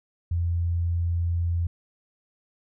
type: tone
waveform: sine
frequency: 85.5 Hz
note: F2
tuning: 36 cents flat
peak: -22 dBFS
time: 0.31-1.67 s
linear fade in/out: 5 ms
effects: none